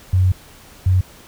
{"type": "tone pair in turn", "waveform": "sine", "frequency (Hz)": [92.5, 92.5], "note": ["F#2", "F#2"], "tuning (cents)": [0, 0], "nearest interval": "unison", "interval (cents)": 0, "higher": "neither", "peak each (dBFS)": [-11, -11], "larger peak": "neither", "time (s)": [[0.13, 0.32], [0.86, 1.01]], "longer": "first", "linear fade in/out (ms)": 5, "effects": ["pink hiss -44 dBFS RMS until 1.27 s"]}